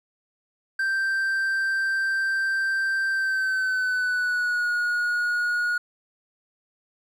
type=tone with pitch glide; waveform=triangle; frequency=1568 to 1446.2 Hz; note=G6 to F#6; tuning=0 to -40 cents; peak=-20 dBFS; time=0.79-5.78 s; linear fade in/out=5 ms; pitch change=-140 cents; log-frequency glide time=3.11-4.7 s; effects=none